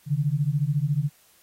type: beating tone pair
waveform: sine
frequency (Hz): 138.59 / 152.59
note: C#3 / D#3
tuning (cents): 0 / -33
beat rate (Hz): 14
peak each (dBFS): -24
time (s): 0.06-1.1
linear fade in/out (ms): 50
effects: white hiss -59 dBFS RMS until 1.42 s + AAC 48 kbps